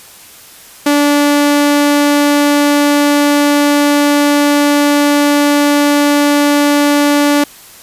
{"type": "tone", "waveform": "sawtooth", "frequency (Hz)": 290, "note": "D4", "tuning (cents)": -22, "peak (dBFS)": -4, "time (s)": [0.86, 7.44], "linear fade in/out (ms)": 5, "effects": ["white hiss -37 dBFS RMS until 7.82 s", "resampled to 32000 Hz"]}